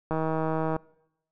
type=click train; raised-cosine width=1 ms; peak=-15 dBFS; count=105; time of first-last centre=0.11-0.764 s; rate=159 Hz; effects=noise-tail reverb RT60 0.8 s tail -23 dB re dry